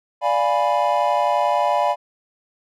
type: chord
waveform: triangle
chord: D diminished seventh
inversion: none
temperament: equal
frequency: 587.3 / 698.5 / 830.6 / 987.8 Hz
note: D5 / F5 / Ab5 / Cb6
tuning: 0 / 0 / 0 / 0 cents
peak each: -20 dBFS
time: 0.21-1.96 s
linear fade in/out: 50 ms
effects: none